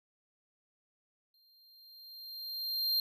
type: tone with exponential growth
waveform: square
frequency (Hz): 4186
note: C8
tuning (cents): 0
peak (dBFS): -27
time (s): 1.34-3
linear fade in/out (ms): 2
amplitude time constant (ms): 360
effects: none